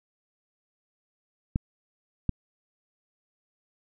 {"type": "clicks", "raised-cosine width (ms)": 5, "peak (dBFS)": -12, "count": 2, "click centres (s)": [1.559, 2.293], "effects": []}